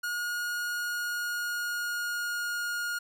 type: tone with pitch glide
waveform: 45% pulse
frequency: 1438 to 1428.1 Hz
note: F#6 to F6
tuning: -50 to +38 cents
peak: -30 dBFS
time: 0.03-2.99 s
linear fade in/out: 10 ms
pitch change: -12 cents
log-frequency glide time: 0.72-2.84 s
effects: none